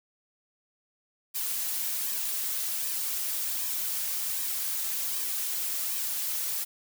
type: noise with flanger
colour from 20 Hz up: blue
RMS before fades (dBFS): -31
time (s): 1.34-6.65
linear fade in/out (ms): 20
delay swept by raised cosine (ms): 1.4 to 4.4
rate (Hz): 1.3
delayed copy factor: -0.55
effects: none